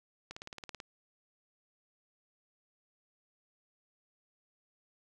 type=click train; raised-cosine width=0.2 ms; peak=-26 dBFS; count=10; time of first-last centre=0.31-0.802 s; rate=18.3 Hz; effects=none